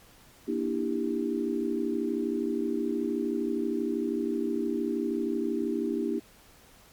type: chord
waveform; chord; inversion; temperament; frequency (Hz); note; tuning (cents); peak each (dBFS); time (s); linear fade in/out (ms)
sine; E half-diminished seventh; second; just; 237.3 / 296.7 / 329.6 / 395.6; Bb3 / D4 / E4 / G4; +31 / +18 / 0 / +16; -32; 0.47-6.2; 20
effects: pink hiss -56 dBFS RMS until 6.92 s + MP3 96 kbps